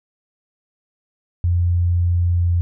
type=tone with pitch glide; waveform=sine; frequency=87.31 to 86.76 Hz; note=F2 to F2; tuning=0 to -11 cents; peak=-14 dBFS; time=1.44-2.61 s; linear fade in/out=0 ms; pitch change=-11 cents; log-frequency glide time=2.33-2.48 s; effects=none